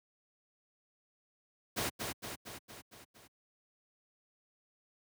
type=noise with echo; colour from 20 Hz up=pink; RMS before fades=-34 dBFS; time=1.76-1.9 s; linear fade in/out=20 ms; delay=230 ms; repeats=6; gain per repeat=-4 dB; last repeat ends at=3.28 s; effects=high-pass 100 Hz 12 dB/octave